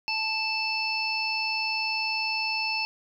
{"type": "harmonic tone", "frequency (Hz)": 880, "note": "A5", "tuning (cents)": 0, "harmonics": [1, 3, 5, 6], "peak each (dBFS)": [-33, -28, -34, -33], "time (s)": [0.08, 2.85], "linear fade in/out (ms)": 0, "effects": ["10-bit"]}